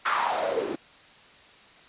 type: noise with band-pass filter sweep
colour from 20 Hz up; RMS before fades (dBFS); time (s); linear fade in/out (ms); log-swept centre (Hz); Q
white; -27; 0.05-0.76; 10; 1400 to 320; 4.9
effects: white hiss -52 dBFS RMS until 1.88 s + resampled to 8000 Hz